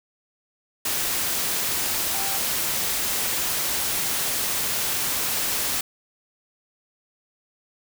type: tone in noise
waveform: sine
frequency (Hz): 784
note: G5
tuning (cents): 0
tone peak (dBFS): -33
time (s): 2.14-2.37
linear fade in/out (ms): 5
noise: white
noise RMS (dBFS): -25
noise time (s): 0.85-5.81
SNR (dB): -11
effects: none